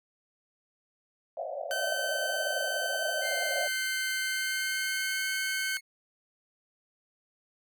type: band-pass noise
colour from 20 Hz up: white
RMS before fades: -35 dBFS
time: 1.37-3.68 s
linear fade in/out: 2 ms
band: 540 to 710 Hz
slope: 96 dB/octave
type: tone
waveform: sawtooth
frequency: 1536 Hz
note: G6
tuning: 36 cents flat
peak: -27 dBFS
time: 1.71-5.77 s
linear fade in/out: 0 ms
type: tone with pitch glide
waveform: sawtooth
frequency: 2101 to 2178 Hz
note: C7 to C#7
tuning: +7 to -31 cents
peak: -31 dBFS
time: 3.21-5.81 s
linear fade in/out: 50 ms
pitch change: +62 cents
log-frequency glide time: 4.24-5.3 s
effects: none